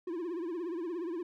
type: tone with vibrato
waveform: triangle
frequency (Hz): 342.6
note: F4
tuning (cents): -33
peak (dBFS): -32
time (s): 0.07-1.23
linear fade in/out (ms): 5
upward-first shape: triangle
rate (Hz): 17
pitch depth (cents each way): 150
effects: none